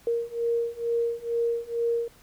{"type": "beating tone pair", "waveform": "sine", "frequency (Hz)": [466.2, 468.4], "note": ["A#4", "A#4"], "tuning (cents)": [0, 8], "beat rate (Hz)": 2.2, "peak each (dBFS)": [-28, -27], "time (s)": [0.07, 2.08], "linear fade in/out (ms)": 2, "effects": ["pink hiss -56 dBFS RMS until 2.22 s"]}